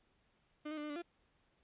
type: tone with pitch steps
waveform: 35% pulse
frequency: 301.1 / 310.6 / 296.9 / 301.1 / 291.5 / 344.7 Hz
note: D4 / D#4 / D4 / D4 / D4 / F4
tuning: +43 / -3 / +19 / +43 / -13 / -23 cents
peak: -39 dBFS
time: 0.65-1.022 s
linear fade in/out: 10 ms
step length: 62 ms
effects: pink hiss -75 dBFS RMS until 1.63 s + resampled to 8000 Hz